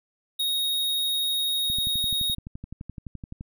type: tone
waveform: square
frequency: 3752 Hz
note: A#7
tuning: 11 cents sharp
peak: -24 dBFS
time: 0.39-2.35 s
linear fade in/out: 10 ms
type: click train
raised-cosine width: 5 ms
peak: -24 dBFS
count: 21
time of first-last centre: 1.7-3.409 s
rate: 11.7 Hz
effects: none